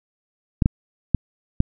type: clicks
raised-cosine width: 5 ms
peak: -3 dBFS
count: 4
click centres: 0.622 / 0.659 / 1.147 / 1.604 s
effects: none